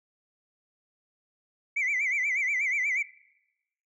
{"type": "tone with vibrato", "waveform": "sine", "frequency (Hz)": 2162, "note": "C#7", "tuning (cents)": -44, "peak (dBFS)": -23, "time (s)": [1.76, 3.03], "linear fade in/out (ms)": 10, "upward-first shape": "sine", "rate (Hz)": 8.3, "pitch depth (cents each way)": 150, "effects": ["noise-tail reverb RT60 0.9 s tail -21 dB re dry", "tanh soft clip ceiling -22 dBFS"]}